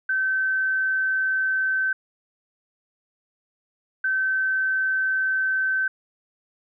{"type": "tone pair in turn", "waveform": "sine", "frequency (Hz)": [1539, 1539], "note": ["G6", "G6"], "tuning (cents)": [-32, -32], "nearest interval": "unison", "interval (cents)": 0, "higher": "neither", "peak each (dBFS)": -20, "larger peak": "neither", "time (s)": [[0.09, 1.93], [4.04, 5.88]], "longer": "neither", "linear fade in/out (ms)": 5, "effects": []}